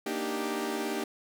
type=chord; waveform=sawtooth; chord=Eb major seventh; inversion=second; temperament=equal; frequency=233.1 / 293.7 / 311.1 / 392 Hz; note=Bb3 / D4 / Eb4 / G4; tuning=0 / 0 / 0 / 0 cents; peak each=-33 / -33 / -34 / -30 dBFS; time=0.06-1.04 s; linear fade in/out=5 ms; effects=none